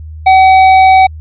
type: tone with tanh clipping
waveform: triangle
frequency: 759 Hz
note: F#5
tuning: 44 cents sharp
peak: -4 dBFS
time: 0.26-1.07 s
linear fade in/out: 10 ms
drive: 18 dB
effects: added 78 Hz sine -24 dBFS peak until 1.2 s + resampled to 8000 Hz